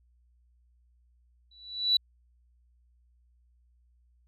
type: tone with exponential growth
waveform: sine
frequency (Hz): 3947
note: B7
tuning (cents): -2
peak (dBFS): -17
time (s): 1.51-1.97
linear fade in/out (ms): 5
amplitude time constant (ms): 98
effects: tanh soft clip ceiling -14 dBFS + added 60 Hz sine -62 dBFS peak until 4.27 s